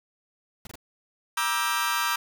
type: noise bursts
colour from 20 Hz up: pink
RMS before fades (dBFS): -42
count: 3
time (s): 0.65-0.756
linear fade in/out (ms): 2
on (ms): 20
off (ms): 23
type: chord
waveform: sawtooth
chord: E half-diminished seventh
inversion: second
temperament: just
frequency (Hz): 949.3 / 1186.7 / 1318.5 / 1582.2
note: Bb5 / D6 / E6 / G6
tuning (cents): +31 / +18 / 0 / +16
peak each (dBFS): -26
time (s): 1.37-2.16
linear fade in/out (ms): 5
effects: none